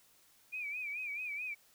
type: tone with vibrato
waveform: sine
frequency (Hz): 2394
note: D7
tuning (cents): +33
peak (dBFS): -37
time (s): 0.52-1.55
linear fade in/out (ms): 20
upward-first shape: sine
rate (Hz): 4.6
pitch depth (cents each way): 100
effects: white hiss -66 dBFS RMS until 1.74 s